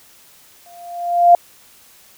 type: tone with exponential growth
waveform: sine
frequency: 697 Hz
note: F5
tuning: 4 cents flat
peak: -3 dBFS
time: 0.66-1.35 s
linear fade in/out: 2 ms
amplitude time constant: 150 ms
effects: white hiss -48 dBFS RMS until 2.17 s